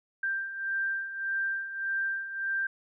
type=beating tone pair; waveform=sine; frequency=1577 / 1578.7 Hz; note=G6 / G6; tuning=+10 / +12 cents; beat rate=1.7 Hz; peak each=-36 / -30 dBFS; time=0.23-2.67 s; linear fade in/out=5 ms; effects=none